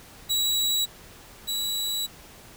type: tone pair in turn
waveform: sawtooth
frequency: 3896 / 3912 Hz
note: B7 / B7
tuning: -24 / -17 cents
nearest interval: unison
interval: 7 cents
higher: second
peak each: -19 / -23 dBFS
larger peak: first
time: 0.29-0.86 / 1.47-2.07 s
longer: second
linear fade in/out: 20 ms
effects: pink hiss -48 dBFS RMS until 2.56 s

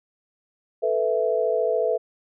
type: chord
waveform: sine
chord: A suspended second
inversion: none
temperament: equal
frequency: 440 / 493.9 / 659.3 Hz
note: A4 / B4 / E5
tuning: 0 / 0 / 0 cents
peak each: -24 dBFS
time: 0.82-1.98 s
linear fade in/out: 20 ms
effects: none

